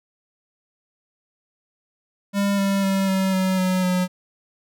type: tone with pitch steps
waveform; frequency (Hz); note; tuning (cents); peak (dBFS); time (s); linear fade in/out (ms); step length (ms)
square; 200 / 196.91 / 193.86 / 190.86 / 187.9 / 185 / 182.13; G3 / G3 / G3 / G3 / F#3 / F#3 / F#3; +35 / +8 / -19 / -46 / +27 / 0 / -27; -19; 2.33-4.08; 50; 250
effects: none